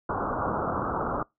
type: low-pass noise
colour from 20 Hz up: white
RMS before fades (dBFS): -29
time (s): 0.09-1.23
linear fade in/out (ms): 5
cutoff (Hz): 1400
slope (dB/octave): 96
effects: noise-tail reverb RT60 0.2 s tail -25 dB re dry